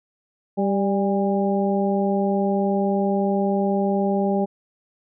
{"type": "harmonic tone with a mistuned harmonic", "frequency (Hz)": 196.9, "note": "G3", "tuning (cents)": 8, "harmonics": [1, 2, 3, 4], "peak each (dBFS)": [-21, -24, -26, -27], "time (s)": [0.57, 4.46], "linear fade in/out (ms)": 20, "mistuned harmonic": 4, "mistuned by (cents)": 42, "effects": []}